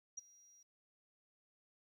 sine tone with ADSR envelope, 5740 Hz, F8, 47 cents sharp, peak -40 dBFS, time 0.17-0.63 s, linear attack 11 ms, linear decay 17 ms, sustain -22 dB, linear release 6 ms, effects 13-bit

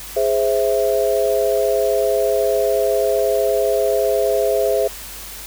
sine chord, Ab augmented, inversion none, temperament equal, 415.3 / 523.3 / 659.3 Hz, Ab4 / C5 / E5, 0 / 0 / 0 cents, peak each -19 dBFS, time 0.16-4.88 s, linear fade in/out 10 ms, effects added 50 Hz sine -40 dBFS peak until 5.46 s + white hiss -34 dBFS RMS until 5.46 s

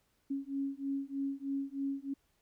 sine beating tone pair, 274 / 277.2 Hz, C#4 / C#4, -20 / 0 cents, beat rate 3.2 Hz, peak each -37 / -37 dBFS, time 0.3-2.14 s, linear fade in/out 10 ms, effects pink hiss -75 dBFS RMS until 2.41 s

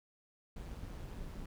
brown noise with amplitude modulation, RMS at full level -42 dBFS, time 0.56-1.46 s, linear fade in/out 5 ms, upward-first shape sine, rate 179 Hz, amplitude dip 60%, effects none

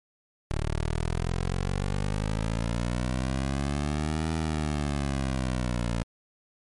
15% pulse exponential two-way sweep, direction up then down, 36.56 to 80.8 to 56.7 Hz, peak -20 dBFS, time 0.51-6.03 s, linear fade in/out 0 ms, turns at 4.33 s, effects MP3 48 kbps

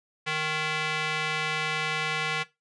square tone with band-pass filter, 155.1 Hz, D#3, 5 cents flat, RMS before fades -29 dBFS, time 0.26-2.44 s, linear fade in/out 20 ms, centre 2300 Hz, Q 1.4, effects noise-tail reverb RT60 0.2 s tail -17 dB re dry + resampled to 22050 Hz

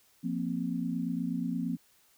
sine chord, F suspended fourth, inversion none, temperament equal, 174.61 / 233.1 / 261.6 Hz, F3 / Bb3 / C4, 0 / 0 / 0 cents, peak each -34 dBFS, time 0.23-1.77 s, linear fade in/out 20 ms, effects white hiss -65 dBFS RMS until 2.17 s

